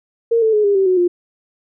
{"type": "tone with pitch steps", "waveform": "sine", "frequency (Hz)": [462.2, 441.8, 422.4, 403.8, 386, 369, 352.7], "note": ["A#4", "A4", "G#4", "G#4", "G4", "F#4", "F4"], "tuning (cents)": [-15, 7, 29, -49, -27, -5, 17], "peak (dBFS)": -11, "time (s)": [0.31, 1.08], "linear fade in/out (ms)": 10, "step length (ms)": 110, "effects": []}